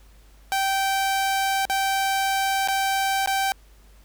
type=tone with dropouts; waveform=sawtooth; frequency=778 Hz; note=G5; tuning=13 cents flat; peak=-17 dBFS; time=0.52-3.52 s; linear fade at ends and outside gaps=0 ms; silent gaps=1.653-1.698 / 2.675-2.685 / 3.26-3.274 s; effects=added 50 Hz sine -49 dBFS peak until 4.04 s + pink hiss -58 dBFS RMS until 4.04 s